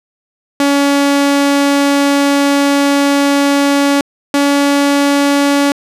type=tone pair in turn; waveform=sawtooth; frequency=282.2 / 283.4 Hz; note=C#4 / C#4; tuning=+31 / +38 cents; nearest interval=unison; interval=7 cents; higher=second; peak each=-5 dBFS; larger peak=neither; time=0.6-4.01 / 4.34-5.72 s; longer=first; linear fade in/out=2 ms; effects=low-pass 11000 Hz 12 dB/octave